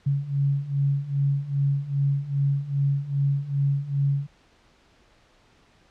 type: beating tone pair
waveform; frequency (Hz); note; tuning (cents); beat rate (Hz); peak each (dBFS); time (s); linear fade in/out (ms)
sine; 138.59 / 141.09; C#3 / C#3; 0 / +31; 2.5; -26 / -23; 0.06-4.27; 10
effects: pink hiss -59 dBFS RMS until 5.9 s + low-pass 5000 Hz 12 dB/octave